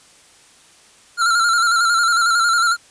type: tone with vibrato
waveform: square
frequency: 1380 Hz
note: F6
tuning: 21 cents flat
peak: -14 dBFS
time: 1.17-2.77 s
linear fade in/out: 50 ms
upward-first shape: square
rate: 11 Hz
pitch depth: 46 cents each way
effects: white hiss -49 dBFS RMS until 2.9 s + resampled to 22050 Hz